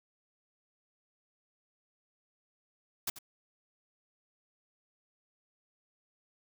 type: noise with echo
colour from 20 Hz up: white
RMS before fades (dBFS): -33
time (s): 3.07-3.1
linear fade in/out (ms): 5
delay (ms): 88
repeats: 1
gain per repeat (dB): -14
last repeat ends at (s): 3.188
effects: none